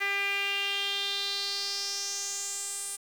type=tone with band-pass filter sweep; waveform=sawtooth; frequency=398.8 Hz; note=G4; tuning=30 cents sharp; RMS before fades=-32 dBFS; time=0-2.97 s; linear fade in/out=20 ms; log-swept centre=2100 to 9200 Hz; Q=4.6; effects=8-bit